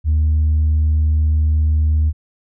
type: tone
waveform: sine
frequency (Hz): 77.1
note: D#2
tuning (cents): -15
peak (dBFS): -10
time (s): 0.04-2.13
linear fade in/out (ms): 50
effects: tanh soft clip ceiling -10 dBFS